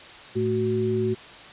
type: tone cluster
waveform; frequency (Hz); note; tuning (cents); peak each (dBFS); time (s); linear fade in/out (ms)
sine; 110.4 / 220.3 / 371.5; A2 / A3 / F#4; +6 / +2 / +7; -28 / -28 / -23; 0.35-1.15; 20
effects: white hiss -43 dBFS RMS until 1.52 s + resampled to 8000 Hz